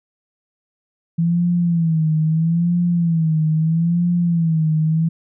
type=tone with vibrato; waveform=sine; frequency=165.2 Hz; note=E3; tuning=4 cents sharp; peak=-14 dBFS; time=1.18-5.09 s; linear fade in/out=10 ms; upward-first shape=sine; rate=0.77 Hz; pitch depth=98 cents each way; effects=none